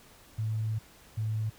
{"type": "tone pair in turn", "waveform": "sine", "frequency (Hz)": [109.7, 109.17], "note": ["A2", "A2"], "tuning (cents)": [-5, -13], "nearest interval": "unison", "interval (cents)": 8, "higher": "first", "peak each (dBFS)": [-28, -28], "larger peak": "neither", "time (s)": [[0.38, 0.79], [1.17, 1.5]], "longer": "first", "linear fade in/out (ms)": 10, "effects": ["pink hiss -56 dBFS RMS until 1.58 s"]}